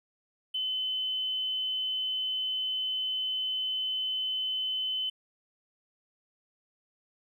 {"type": "tone", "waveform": "triangle", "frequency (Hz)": 3040, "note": "F#7", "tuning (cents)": 46, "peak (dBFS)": -25, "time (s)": [0.54, 5.1], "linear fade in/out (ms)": 10, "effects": ["tanh soft clip ceiling -27 dBFS"]}